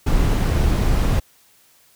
brown noise, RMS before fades -17 dBFS, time 0.06-1.2 s, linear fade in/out 10 ms, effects white hiss -55 dBFS RMS until 1.95 s

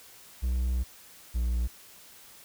triangle tone pair in turn, 62.1 / 59.51 Hz, B1 / A#1, +10 / +36 cents, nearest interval minor second, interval 74 cents, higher first, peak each -23 / -23 dBFS, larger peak neither, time 0.42-0.84 / 1.34-1.68 s, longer first, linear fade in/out 20 ms, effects white hiss -52 dBFS RMS until 2.44 s

